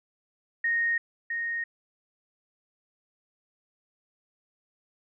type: tone with echo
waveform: sine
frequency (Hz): 1859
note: A#6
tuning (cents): -5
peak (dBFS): -23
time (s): 0.64-0.98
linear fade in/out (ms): 5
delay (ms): 660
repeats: 1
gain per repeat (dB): -5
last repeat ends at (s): 1.64
effects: none